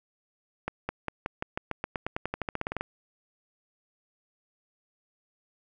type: accelerating click train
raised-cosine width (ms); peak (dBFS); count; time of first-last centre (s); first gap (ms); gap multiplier
0.5; -15; 21; 0.68-2.81; 210; 0.92
effects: none